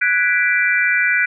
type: chord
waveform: sine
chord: G# half-diminished seventh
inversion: third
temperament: equal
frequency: 1480 / 1661.2 / 1975.5 / 2349 Hz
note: F#6 / G#6 / B6 / D7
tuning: 0 / 0 / 0 / 0 cents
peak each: -17 / -23 / -19 / -19 dBFS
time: 0.01-1.26 s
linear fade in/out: 10 ms
effects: none